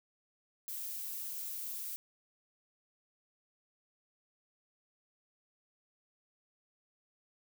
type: noise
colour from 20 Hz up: violet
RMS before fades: -41 dBFS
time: 0.68-1.96 s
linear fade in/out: 0 ms
effects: none